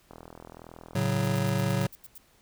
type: click train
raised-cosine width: 1 ms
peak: -30 dBFS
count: 55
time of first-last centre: 0.11-1.418 s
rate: 41.3 Hz
type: chord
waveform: square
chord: F# minor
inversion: first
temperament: just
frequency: 111 / 138.75 / 185 Hz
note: A2 / C#3 / F#3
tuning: +16 / +2 / 0 cents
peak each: -30 dBFS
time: 0.95-1.87 s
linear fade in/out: 5 ms
type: noise bursts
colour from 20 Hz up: violet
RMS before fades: -45 dBFS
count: 9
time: 1.24-2.18 s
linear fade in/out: 2 ms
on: 28 ms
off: 86 ms
effects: pink hiss -62 dBFS RMS until 2.41 s